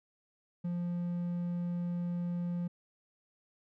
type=tone; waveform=triangle; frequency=174.61 Hz; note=F3; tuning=in tune; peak=-30 dBFS; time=0.64-2.68 s; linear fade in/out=10 ms; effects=none